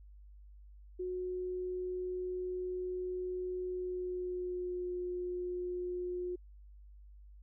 sine tone with pitch glide, 365.1 to 358.4 Hz, F#4 to F4, -23 to +45 cents, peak -35 dBFS, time 0.99-6.36 s, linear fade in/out 10 ms, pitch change -32 cents, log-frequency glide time 3.66-4.94 s, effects added 50 Hz sine -52 dBFS peak until 7.42 s

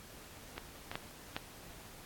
clicks, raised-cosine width 0.3 ms, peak -24 / -24 / -21 / -19 dBFS, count 4, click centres 0.58 / 0.915 / 0.955 / 1.365 s, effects pink hiss -53 dBFS RMS until 2.05 s + AAC 64 kbps

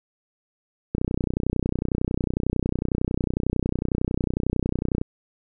click train, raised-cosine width 3 ms, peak -10 dBFS, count 127, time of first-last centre 0.95-5.015 s, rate 31 Hz, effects none

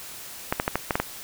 clicks, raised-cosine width 0.5 ms, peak -7 dBFS, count 7, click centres 0.525 / 0.599 / 0.679 / 0.756 / 0.908 / 0.955 / 1 s, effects white hiss -40 dBFS RMS until 1.23 s

